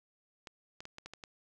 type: clicks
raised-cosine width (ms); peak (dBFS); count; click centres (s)
0.2; -28; 7; 0.472 / 0.805 / 0.854 / 0.984 / 1.06 / 1.136 / 1.238
effects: none